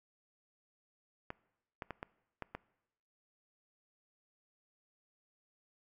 clicks, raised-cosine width 0.5 ms, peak -25 dBFS, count 6, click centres 1.304 / 1.822 / 1.907 / 2.029 / 2.423 / 2.55 s, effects noise-tail reverb RT60 0.9 s tail -22 dB re dry

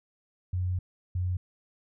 sine tone pair in turn, 90.9 / 90.54 Hz, F#2 / F#2, -30 / -37 cents, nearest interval unison, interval 7 cents, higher first, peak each -26 dBFS, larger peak neither, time 0.53-0.79 / 1.15-1.37 s, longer first, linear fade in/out 5 ms, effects none

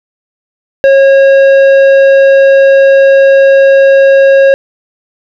sine tone with tanh clipping, 545 Hz, C#5, 29 cents flat, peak -3 dBFS, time 0.84-4.54 s, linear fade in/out 0 ms, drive 10 dB, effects none

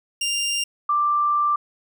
20% pulse / sine tone pair in turn, 2794 / 1179.2 Hz, F7 / D6, 0 / +7 cents, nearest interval octave + minor third, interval 1493 cents, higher first, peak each -17 / -17 dBFS, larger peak neither, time 0.21-0.64 / 0.89-1.56 s, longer second, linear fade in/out 5 ms, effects none

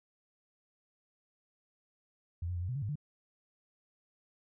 sine tone with pitch steps, 85.3 / 89.5 / 86.8 / 90.5 / 126 / 141.8 / 103.3 / 148 Hz, F2 / F2 / F2 / F#2 / B2 / C#3 / G#2 / D3, -40 / +43 / -10 / -38 / +35 / +40 / -9 / +14 cents, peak -33 dBFS, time 2.42-2.956 s, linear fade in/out 5 ms, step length 67 ms, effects none

